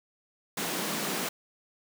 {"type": "high-pass noise", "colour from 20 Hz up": "pink", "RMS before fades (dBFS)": -32, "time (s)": [0.57, 1.29], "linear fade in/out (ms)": 5, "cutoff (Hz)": 160, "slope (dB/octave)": 48, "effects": []}